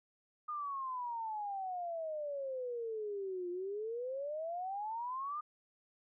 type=exponential two-way sweep; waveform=sine; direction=down then up; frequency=1230 to 349 to 1230 Hz; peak=-37 dBFS; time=0.48-5.41 s; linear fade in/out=10 ms; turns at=3.5 s; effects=none

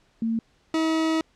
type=tone pair in turn; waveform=sine / 40% pulse; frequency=226.6 / 320.5 Hz; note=A#3 / E4; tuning=-49 / -49 cents; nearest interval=tritone; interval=600 cents; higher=second; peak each=-22 / -20 dBFS; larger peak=second; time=0.22-0.39 / 0.74-1.21 s; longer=second; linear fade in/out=2 ms; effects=pink hiss -63 dBFS RMS until 1.35 s + low-pass 6000 Hz 12 dB/octave

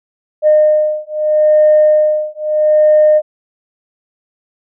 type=beating tone pair; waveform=sine; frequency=610 / 610.78 Hz; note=D#5 / D#5; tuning=-34 / -32 cents; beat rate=0.78 Hz; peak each=-10 dBFS; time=0.42-3.22 s; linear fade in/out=50 ms; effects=tanh soft clip ceiling -1 dBFS

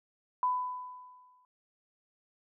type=tone with exponential decay; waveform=sine; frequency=1000 Hz; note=B5; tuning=21 cents sharp; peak=-24 dBFS; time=0.43-1.45 s; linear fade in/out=1 ms; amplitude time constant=220 ms; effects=none

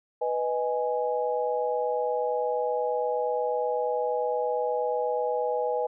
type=chord; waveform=sine; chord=G# minor; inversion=first; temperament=equal; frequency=493.9 / 622.3 / 830.6 Hz; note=B4 / D#5 / G#5; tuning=0 / 0 / 0 cents; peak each=-27 / -31 / -30 dBFS; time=0.21-5.87 s; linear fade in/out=10 ms; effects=none

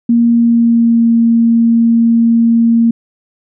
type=tone with pitch glide; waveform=sine; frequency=234.5 to 231 Hz; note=A#3 to A#3; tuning=+11 to -16 cents; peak=-6 dBFS; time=0.09-2.91 s; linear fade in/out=5 ms; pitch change=-27 cents; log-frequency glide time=0.27-1.1 s; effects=none

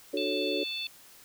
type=chord; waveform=sine; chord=D major seventh; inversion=none; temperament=equal with one note detuned; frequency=298.1 / 370 / 440 / 554.4 Hz; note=D4 / F#4 / A4 / C#5; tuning=+26 / 0 / 0 / 0 cents; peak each=-34 dBFS; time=0.13-0.64 s; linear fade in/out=10 ms
type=harmonic tone; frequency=880 Hz; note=A5; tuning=in tune; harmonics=3 / 4 / 5; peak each=-37 / -35 / -39 dBFS; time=0.17-0.87 s; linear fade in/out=2 ms
effects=white hiss -54 dBFS RMS until 1.24 s

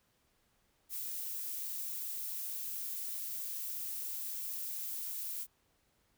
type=noise; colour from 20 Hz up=violet; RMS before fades=-40 dBFS; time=0.89-5.47 s; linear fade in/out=50 ms; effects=pink hiss -74 dBFS RMS until 6.17 s

